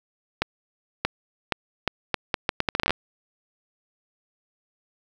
accelerating click train, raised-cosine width 0.3 ms, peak -5 dBFS, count 16, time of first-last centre 0.42-2.906 s, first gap 630 ms, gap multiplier 0.75, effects 7-bit

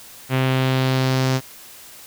sawtooth tone with low-pass filter sweep, 130.81 Hz, C3, in tune, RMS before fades -19 dBFS, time 0.29-1.41 s, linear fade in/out 50 ms, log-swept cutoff 2700 to 6000 Hz, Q 1.8, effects white hiss -42 dBFS RMS until 2.06 s

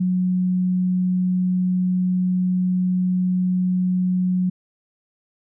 sine tone, 182.7 Hz, F#3, 22 cents flat, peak -17 dBFS, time 0-4.5 s, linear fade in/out 10 ms, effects none

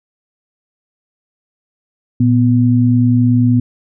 sine tone pair together, 116.54 / 246.9 Hz, A#2 / B3, 0 / 0 cents, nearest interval octave + minor second, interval 1300 cents, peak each -11 dBFS, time 2.2-3.6 s, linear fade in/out 5 ms, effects none

